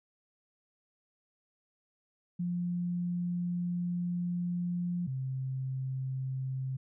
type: tone pair in turn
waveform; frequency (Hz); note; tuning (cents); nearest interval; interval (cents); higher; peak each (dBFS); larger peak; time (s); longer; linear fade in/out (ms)
sine; 175.8 / 131.7; F3 / C3; +12 / +12; perfect fourth; 500; first; -30 / -32; first; 2.39-5.07 / 5.07-6.77; first; 10
effects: none